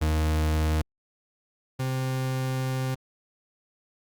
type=tone pair in turn; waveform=40% pulse; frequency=77.78 / 130.48 Hz; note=D#2 / C3; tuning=0 / -4 cents; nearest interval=major sixth; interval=896 cents; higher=second; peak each=-21 / -25 dBFS; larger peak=first; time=0.01-0.82 / 1.79-2.95 s; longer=second; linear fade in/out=10 ms; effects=Opus 48 kbps